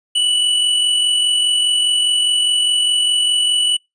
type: tone with amplitude modulation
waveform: square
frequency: 2960 Hz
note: F#7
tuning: in tune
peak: -12 dBFS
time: 0.15-3.77 s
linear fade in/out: 10 ms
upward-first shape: sine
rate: 44.9 Hz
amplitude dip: 35%
effects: noise-tail reverb RT60 0.2 s tail -26 dB re dry + resampled to 22050 Hz